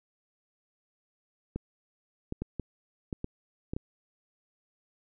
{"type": "clicks", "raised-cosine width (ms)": 3, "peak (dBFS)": -20, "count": 8, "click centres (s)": [1.56, 2.324, 2.42, 2.597, 3.128, 3.244, 3.735, 3.765], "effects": []}